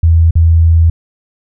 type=tone with dropouts; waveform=sine; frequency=82.41 Hz; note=E2; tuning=in tune; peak=-4 dBFS; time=0.03-0.9 s; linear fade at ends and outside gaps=5 ms; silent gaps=0.309-0.354 s; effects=none